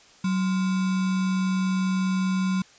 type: tone with sample-and-hold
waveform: sine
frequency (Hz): 187.4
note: F#3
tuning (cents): +22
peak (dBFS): -21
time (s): 0.24-2.62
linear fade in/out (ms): 5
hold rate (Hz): 1225
effects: white hiss -53 dBFS RMS until 2.78 s + resampled to 16000 Hz